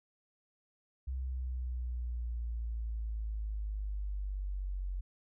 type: exponential sweep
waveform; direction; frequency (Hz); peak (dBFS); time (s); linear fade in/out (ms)
sine; down; 65.41 to 45.88; -34; 1.07-5.01; 10
effects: none